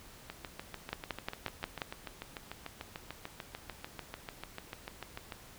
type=two click trains; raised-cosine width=0.3 ms; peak=-18 / -24 dBFS; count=6 / 35; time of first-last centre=0.93-1.818 / 0.3-5.322 s; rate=5.63 / 6.77 Hz; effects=pink hiss -54 dBFS RMS until 5.58 s